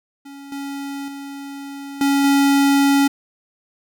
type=tone with level steps; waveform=square; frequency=279 Hz; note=C#4; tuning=11 cents sharp; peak=-36 / -27 / -31 / -15 / -13 dBFS; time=0.25-3.08 s; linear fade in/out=10 ms; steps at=0.52 / 1.08 / 2.01 / 2.24 s; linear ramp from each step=2 ms; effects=none